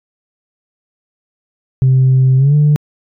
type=tone with pitch glide; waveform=sine; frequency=130.8 to 148.52 Hz; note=C3 to D3; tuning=0 to +20 cents; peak=-5 dBFS; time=1.82-2.76 s; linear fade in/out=0 ms; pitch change=+220 cents; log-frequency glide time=2.37-2.55 s; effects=tanh soft clip ceiling -4 dBFS